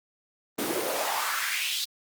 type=noise with high-pass filter sweep; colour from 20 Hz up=pink; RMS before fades=-29 dBFS; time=0.58-1.85 s; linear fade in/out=10 ms; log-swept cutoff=240 to 4100 Hz; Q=3; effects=Opus 24 kbps